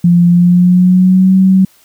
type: tone with pitch glide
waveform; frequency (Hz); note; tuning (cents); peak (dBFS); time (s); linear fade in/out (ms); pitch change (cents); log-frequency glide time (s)
sine; 173.6 to 189.31; F3 to F#3; -10 to +40; -4; 0.04-1.65; 5; +150; 0.28-1.35
effects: white hiss -48 dBFS RMS until 1.84 s